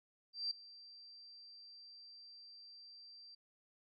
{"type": "tone with ADSR envelope", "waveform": "sine", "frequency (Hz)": 4699, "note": "D8", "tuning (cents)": 0, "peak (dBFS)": -34, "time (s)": [0.33, 3.35], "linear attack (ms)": 180, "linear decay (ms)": 4, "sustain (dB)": -20, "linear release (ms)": 6, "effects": []}